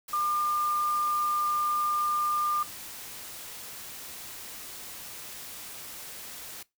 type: tone in noise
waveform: sine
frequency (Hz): 1200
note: D6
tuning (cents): +37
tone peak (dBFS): -25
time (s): 0.13-2.63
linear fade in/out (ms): 5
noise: white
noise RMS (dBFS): -42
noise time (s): 0.08-6.63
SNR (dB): +14
effects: noise-tail reverb RT60 0.2 s tail -21 dB re dry